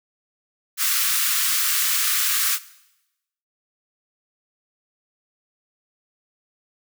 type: high-pass noise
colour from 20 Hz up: white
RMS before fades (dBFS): -21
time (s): 0.77-2.59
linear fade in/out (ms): 50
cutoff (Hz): 1100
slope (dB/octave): 96
effects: noise-tail reverb RT60 0.9 s tail -18 dB re dry